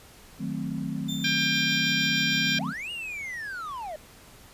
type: chord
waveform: sine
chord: D# diminished seventh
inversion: none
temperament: equal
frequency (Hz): 155.56 / 185 / 220 / 261.6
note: D#3 / F#3 / A3 / C4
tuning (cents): 0 / 0 / 0 / 0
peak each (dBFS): -34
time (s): 0.38-2.74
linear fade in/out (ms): 50
type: tone with tremolo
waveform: 35% pulse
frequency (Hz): 3573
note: A7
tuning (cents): +26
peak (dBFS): -30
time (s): 1.08-2.59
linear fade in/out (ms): 10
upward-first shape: sine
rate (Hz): 6.5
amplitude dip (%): 40
type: harmonic tone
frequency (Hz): 797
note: G5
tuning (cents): +28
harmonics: 2 / 3 / 4 / 5 / 6 / 7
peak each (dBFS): -29 / -28 / -29 / -34 / -36 / -34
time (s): 1.24-2.59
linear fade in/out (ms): 5
type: linear two-way sweep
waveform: triangle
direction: up then down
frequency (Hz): 587.3 to 2891 to 587.3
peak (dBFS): -31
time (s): 2.59-3.96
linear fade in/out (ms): 2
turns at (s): 2.91
effects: pink hiss -51 dBFS RMS until 4.53 s + resampled to 32000 Hz